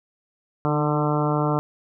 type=harmonic tone with a mistuned harmonic; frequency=149 Hz; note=D3; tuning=25 cents sharp; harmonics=1 / 2 / 3 / 4 / 5 / 6 / 7 / 8 / 9; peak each=-23 / -26 / -28 / -29 / -30 / -31 / -31 / -32 / -33 dBFS; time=0.65-1.59 s; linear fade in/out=0 ms; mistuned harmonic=2; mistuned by=+24 cents; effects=none